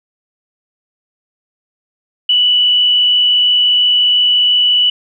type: tone with frequency modulation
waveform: sine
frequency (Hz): 2960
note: F#7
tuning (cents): 0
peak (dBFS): -8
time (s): 2.29-4.9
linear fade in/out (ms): 5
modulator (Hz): 62.9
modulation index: 0.66
effects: none